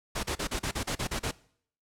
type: noise bursts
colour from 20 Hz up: pink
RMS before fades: -31 dBFS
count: 10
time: 0.15-1.314 s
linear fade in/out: 10 ms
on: 84 ms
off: 36 ms
effects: noise-tail reverb RT60 0.6 s tail -21 dB re dry + low-pass 10000 Hz 12 dB/octave